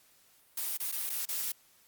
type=noise with dropouts; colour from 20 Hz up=blue; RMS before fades=-34 dBFS; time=0.57-1.52 s; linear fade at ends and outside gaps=5 ms; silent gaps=0.771-0.8 / 0.916-0.923 / 1.095-1.099 / 1.254-1.287 s; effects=white hiss -64 dBFS RMS until 1.87 s + Opus 48 kbps